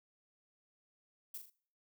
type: noise with echo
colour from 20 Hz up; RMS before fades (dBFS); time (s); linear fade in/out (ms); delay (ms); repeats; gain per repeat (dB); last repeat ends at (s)
violet; -44; 1.34-1.38; 5; 40; 3; -6; 1.5
effects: noise-tail reverb RT60 0.5 s tail -21 dB re dry